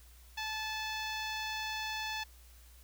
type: tone with notch filter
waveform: 10% pulse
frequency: 870 Hz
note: A5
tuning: 20 cents flat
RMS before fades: -38 dBFS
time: 0.37-2.24 s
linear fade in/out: 10 ms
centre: 11000 Hz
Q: 0.53
effects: added 60 Hz sine -55 dBFS peak until 2.83 s + white hiss -62 dBFS RMS until 2.83 s